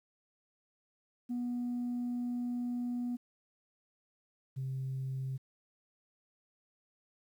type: tone pair in turn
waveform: sine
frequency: 243.5 / 132.46 Hz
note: B3 / C3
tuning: -24 / +22 cents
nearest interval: major seventh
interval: 1054 cents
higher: first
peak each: -31 / -33 dBFS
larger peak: first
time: 1.29-3.17 / 4.56-5.38 s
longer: first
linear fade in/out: 20 ms
effects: tanh soft clip ceiling -31 dBFS + 11-bit